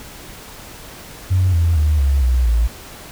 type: tone with pitch steps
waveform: sine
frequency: 92.5 / 83.85 / 76.01 / 68.9 / 62.45 / 56.61 Hz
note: F#2 / E2 / D#2 / C#2 / B1 / A1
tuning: 0 / +30 / -40 / -10 / +20 / +50 cents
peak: -11 dBFS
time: 1.3-2.68 s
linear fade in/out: 20 ms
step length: 230 ms
effects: tanh soft clip ceiling -7 dBFS + pink hiss -37 dBFS RMS until 3.11 s